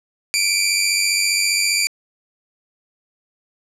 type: tone pair together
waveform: 15% pulse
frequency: 2305 / 2400 Hz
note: D7 / D7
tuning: -33 / +37 cents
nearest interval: minor second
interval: 70 cents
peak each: -12 dBFS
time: 0.34-1.87 s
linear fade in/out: 0 ms
effects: low-pass 11000 Hz 12 dB/octave